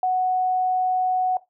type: tone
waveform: sine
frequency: 740 Hz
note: F#5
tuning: in tune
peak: -18 dBFS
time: 0.03-1.37 s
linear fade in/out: 2 ms
effects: noise-tail reverb RT60 0.2 s tail -18 dB re dry